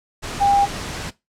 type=tone in noise; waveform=sine; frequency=802 Hz; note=G5; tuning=39 cents sharp; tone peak=-13 dBFS; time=0.4-0.66 s; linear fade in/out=20 ms; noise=pink; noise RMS=-29 dBFS; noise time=0.22-1.11 s; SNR=+13 dB; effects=noise-tail reverb RT60 0.2 s tail -18 dB re dry + low-pass 8000 Hz 12 dB/octave